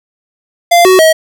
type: tone with pitch steps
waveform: square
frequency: 692 / 373.4 / 638 Hz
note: F5 / F#4 / D#5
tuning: -16 / +16 / +43 cents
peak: -4 dBFS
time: 0.71-1.13 s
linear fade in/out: 10 ms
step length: 140 ms
effects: none